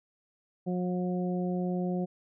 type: harmonic tone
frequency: 180.2 Hz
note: F#3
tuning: 45 cents flat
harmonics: 1 / 2 / 3 / 4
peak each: -29 / -35 / -39 / -41 dBFS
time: 0.66-2.06 s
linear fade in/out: 20 ms
effects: none